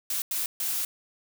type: noise bursts at uneven times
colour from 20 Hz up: blue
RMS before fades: -29 dBFS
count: 3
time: 0.1-0.22 / 0.31-0.46 / 0.6-0.85 s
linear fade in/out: 2 ms
effects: none